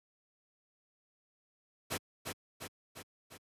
pink noise with echo, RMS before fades -35 dBFS, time 1.9-1.98 s, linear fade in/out 20 ms, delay 350 ms, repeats 4, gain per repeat -4 dB, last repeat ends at 3.38 s, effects high-pass 100 Hz 12 dB/octave + resampled to 32000 Hz

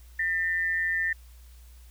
sine tone pair together, 1801.6 / 1975.5 Hz, A6 / B6, +40 / 0 cents, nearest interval major second, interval 160 cents, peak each -25 / -32 dBFS, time 0.19-1.13 s, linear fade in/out 5 ms, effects added 60 Hz sine -47 dBFS peak until 1.9 s + white hiss -60 dBFS RMS until 1.9 s

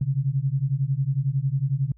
sine beating tone pair, 130.81 / 141.81 Hz, C3 / C#3, 0 / +40 cents, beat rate 11 Hz, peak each -24 dBFS, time 0.01-1.92 s, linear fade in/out 5 ms, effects added 57 Hz sine -51 dBFS peak until 1.97 s

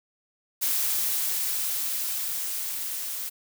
blue noise with level ramp, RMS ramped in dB -25 to -33 dBFS, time 0.61-3.3 s, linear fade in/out 20 ms, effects none

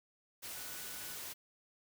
sine tone in noise, 1476 Hz, F#6, 5 cents flat, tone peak -56 dBFS, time 0.55-1.17 s, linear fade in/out 20 ms, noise white, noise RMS -45 dBFS, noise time 0.42-1.34 s, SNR -14 dB, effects none

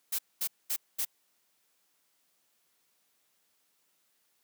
blue noise bursts, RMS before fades -31 dBFS, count 4, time 0.12-1.052 s, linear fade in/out 10 ms, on 68 ms, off 220 ms, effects white hiss -73 dBFS RMS until 4.43 s + high-pass 150 Hz 12 dB/octave

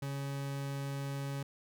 40% pulse tone, 139 Hz, C#3, 5 cents sharp, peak -35 dBFS, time 0.02-1.43 s, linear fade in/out 5 ms, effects none

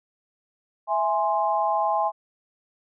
sine chord, E augmented, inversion none, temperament equal, 659.3 / 830.6 / 1046.5 Hz, E5 / G#5 / B#5, 0 / 0 / 0 cents, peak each -26 / -23 / -26 dBFS, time 0.87-2.12 s, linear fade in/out 50 ms, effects none

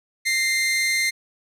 sawtooth tone pair together, 1843.4 / 2093 Hz, A#6 / C7, -20 / 0 cents, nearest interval major second, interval 220 cents, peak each -28 / -16 dBFS, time 0.25-1.11 s, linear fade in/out 20 ms, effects low-pass 12000 Hz 12 dB/octave

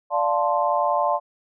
sine chord, D minor seventh, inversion none, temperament equal, 587.3 / 698.5 / 880 / 1046.5 Hz, D5 / F5 / A5 / C6, 0 / 0 / 0 / 0 cents, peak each -24 dBFS, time 0.1-1.2 s, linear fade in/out 50 ms, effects none

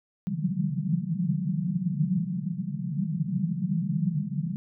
white band-pass noise, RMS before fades -28 dBFS, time 0.27-4.56 s, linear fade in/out 0 ms, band 140 to 200 Hz, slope 96 dB/octave, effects none

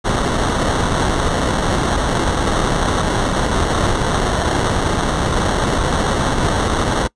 pink noise with sample-and-hold, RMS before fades -17 dBFS, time 0.04-7.08 s, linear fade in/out 20 ms, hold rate 2450 Hz, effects noise-tail reverb RT60 0.1 s tail -23 dB re dry + resampled to 22050 Hz

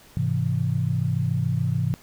sine chord, Ab augmented, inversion none, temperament equal, 103.83 / 130.81 / 164.81 Hz, Ab2 / C3 / E3, 0 / 0 / 0 cents, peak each -26 / -24 / -26 dBFS, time 0.17-1.94 s, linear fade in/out 0 ms, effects pink hiss -51 dBFS RMS until 2.02 s

